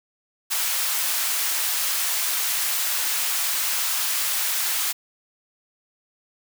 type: high-pass noise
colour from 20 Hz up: white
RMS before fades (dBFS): -24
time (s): 0.5-4.93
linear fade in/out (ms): 20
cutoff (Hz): 910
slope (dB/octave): 12
effects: none